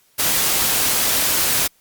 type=noise; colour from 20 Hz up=white; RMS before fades=-18 dBFS; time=0.18-1.68 s; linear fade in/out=20 ms; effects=white hiss -58 dBFS RMS until 1.8 s + Opus 48 kbps